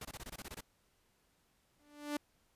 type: noise bursts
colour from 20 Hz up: pink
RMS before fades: -46 dBFS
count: 10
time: 0.01-0.608 s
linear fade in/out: 5 ms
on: 40 ms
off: 22 ms
type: tone with exponential growth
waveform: sawtooth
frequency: 293.7 Hz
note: D4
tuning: in tune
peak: -29 dBFS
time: 1.79-2.17 s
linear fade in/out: 5 ms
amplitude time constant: 81 ms
effects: pink hiss -74 dBFS RMS until 2.55 s + resampled to 32000 Hz